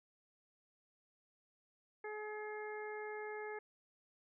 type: harmonic tone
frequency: 424.4 Hz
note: G#4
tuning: 38 cents sharp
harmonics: 1 / 2 / 3 / 4 / 5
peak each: -44 / -49 / -56 / -51 / -52 dBFS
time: 2.04-3.59 s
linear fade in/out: 5 ms
effects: none